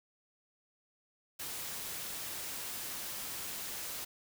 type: noise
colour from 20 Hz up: white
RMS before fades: -41 dBFS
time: 1.39-4.05 s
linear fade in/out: 10 ms
effects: none